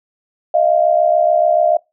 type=tone pair together; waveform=sine; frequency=623 / 689.9 Hz; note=D#5 / F5; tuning=+2 / -21 cents; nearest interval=major second; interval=177 cents; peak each=-13 dBFS; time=0.54-1.77 s; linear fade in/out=5 ms; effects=noise-tail reverb RT60 0.2 s tail -23 dB re dry